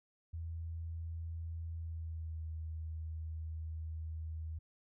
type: tone with pitch glide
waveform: sine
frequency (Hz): 82.41 to 79.83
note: E2 to D#2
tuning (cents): 0 to +45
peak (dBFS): -39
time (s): 0.33-4.59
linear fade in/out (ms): 10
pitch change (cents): -55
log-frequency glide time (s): 1.77-2.43
effects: none